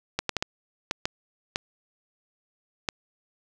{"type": "clicks", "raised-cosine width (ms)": 0.2, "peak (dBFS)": -8, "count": 8, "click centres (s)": [0.19, 0.293, 0.367, 0.425, 0.911, 1.055, 1.559, 2.888], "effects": []}